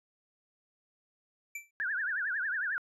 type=tone with exponential decay; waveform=square; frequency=2334 Hz; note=D7; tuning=11 cents flat; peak=-35 dBFS; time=1.55-1.71 s; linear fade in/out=5 ms; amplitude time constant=33 ms
type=tone with vibrato; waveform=sine; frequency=1600 Hz; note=G6; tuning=35 cents sharp; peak=-30 dBFS; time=1.8-2.78 s; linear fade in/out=0 ms; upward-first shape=triangle; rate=11 Hz; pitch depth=230 cents each way
effects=resampled to 32000 Hz